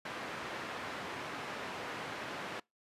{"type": "band-pass noise", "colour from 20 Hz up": "white", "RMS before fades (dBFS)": -42, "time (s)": [0.05, 2.6], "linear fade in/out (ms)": 5, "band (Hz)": [130, 1800], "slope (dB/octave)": 12, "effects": ["noise-tail reverb RT60 0.2 s tail -25 dB re dry", "resampled to 32000 Hz"]}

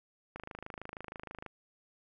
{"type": "click train", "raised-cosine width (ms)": 0.5, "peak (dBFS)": -27, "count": 30, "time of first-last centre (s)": [0.36, 1.463], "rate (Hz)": 26.3, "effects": []}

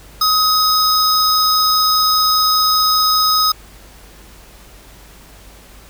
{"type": "tone pair together", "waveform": "square", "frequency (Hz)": [1265, 5060], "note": ["D#6", "D#8"], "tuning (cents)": [28, 28], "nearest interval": "2 octaves", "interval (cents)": 2400, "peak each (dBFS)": -15, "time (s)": [0.21, 3.52], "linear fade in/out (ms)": 5, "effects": ["added 50 Hz sine -42 dBFS peak until 5.89 s", "pink hiss -43 dBFS RMS until 5.89 s"]}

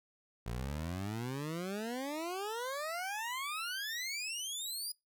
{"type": "exponential sweep", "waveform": "20% pulse", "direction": "up", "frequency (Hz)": [55.5, 4978], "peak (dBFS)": -32, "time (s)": [0.46, 4.92], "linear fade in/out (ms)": 5, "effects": ["noise-tail reverb RT60 0.2 s tail -24 dB re dry"]}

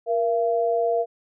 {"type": "tone pair together", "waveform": "sine", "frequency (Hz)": [471.5, 679], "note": ["A#4", "F5"], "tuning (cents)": [20, -49], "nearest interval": "tritone", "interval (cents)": 631, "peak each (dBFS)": -22, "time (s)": [0.06, 1.06], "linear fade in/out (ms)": 50, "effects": []}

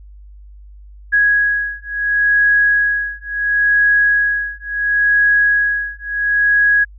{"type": "beating tone pair", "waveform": "sine", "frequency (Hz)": [1661.2, 1661.92], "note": ["G#6", "G#6"], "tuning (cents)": [0, 1], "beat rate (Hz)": 0.72, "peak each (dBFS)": -15, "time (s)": [1.12, 6.85], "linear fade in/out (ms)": 20, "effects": ["added 50 Hz sine -36 dBFS peak until 6.98 s"]}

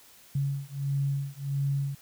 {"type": "beating tone pair", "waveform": "sine", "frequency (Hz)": [138.59, 140.09], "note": ["C#3", "C#3"], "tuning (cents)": [0, 19], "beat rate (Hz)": 1.5, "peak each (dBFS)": -30, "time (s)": [0.35, 1.95], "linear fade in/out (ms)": 5, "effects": ["white hiss -55 dBFS RMS until 2.01 s"]}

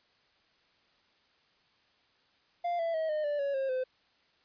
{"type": "tone with pitch steps", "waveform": "triangle", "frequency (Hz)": [696, 666.5, 638.2, 611.2, 585.3, 560.5, 536.7, 513.9], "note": ["F5", "E5", "D#5", "D#5", "D5", "C#5", "C5", "C5"], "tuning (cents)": [-6, 19, 44, -31, -6, 19, 44, -31], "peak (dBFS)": -27, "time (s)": [2.64, 3.84], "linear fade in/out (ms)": 10, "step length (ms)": 150, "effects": ["white hiss -68 dBFS RMS until 4.44 s", "resampled to 11025 Hz"]}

